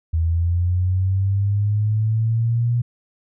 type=linear sweep; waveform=sine; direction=up; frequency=80.6 to 120.8 Hz; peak=-16 dBFS; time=0.13-2.82 s; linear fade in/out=10 ms; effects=none